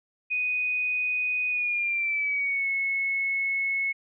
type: tone with pitch glide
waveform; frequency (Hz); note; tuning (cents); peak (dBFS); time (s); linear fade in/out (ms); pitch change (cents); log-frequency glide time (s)
sine; 2489 to 2192; D#7 to C#7; 0 to -20; -24; 0.3-3.93; 20; -220; 1.49-2.68
effects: none